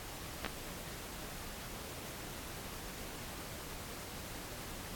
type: clicks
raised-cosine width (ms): 0.3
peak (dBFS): -19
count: 2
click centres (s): 0.447 / 0.462
effects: pink hiss -46 dBFS RMS until 4.95 s + AAC 64 kbps